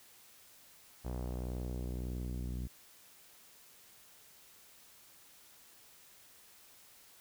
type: tone with low-pass filter sweep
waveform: sawtooth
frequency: 61.74 Hz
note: B1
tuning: in tune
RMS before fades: -39 dBFS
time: 1.04-2.68 s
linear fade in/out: 20 ms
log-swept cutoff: 840 to 230 Hz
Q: 1.1
effects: white hiss -60 dBFS RMS until 7.2 s